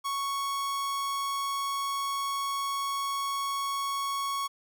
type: tone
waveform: 45% pulse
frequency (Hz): 1108.7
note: C#6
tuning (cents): 0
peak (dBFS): -29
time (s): 0.04-4.48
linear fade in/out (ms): 20
effects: none